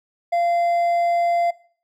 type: tone with hard clipping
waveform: triangle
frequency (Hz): 690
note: F5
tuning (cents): -21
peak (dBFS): -18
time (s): 0.32-1.51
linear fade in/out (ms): 10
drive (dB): 7
effects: noise-tail reverb RT60 0.5 s tail -21 dB re dry